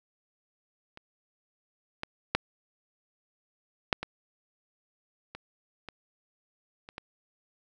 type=clicks; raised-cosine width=0.3 ms; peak=-29 / -17 / -7 / -6 / -18 / -24 / -24 / -28 / -22 dBFS; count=9; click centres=0.974 / 2.034 / 2.35 / 3.928 / 4.03 / 5.35 / 5.887 / 6.889 / 6.981 s; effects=none